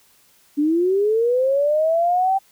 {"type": "linear sweep", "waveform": "sine", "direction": "up", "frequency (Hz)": [284.4, 784], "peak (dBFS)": -15, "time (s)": [0.57, 2.39], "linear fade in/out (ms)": 20, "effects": ["white hiss -56 dBFS RMS until 2.51 s"]}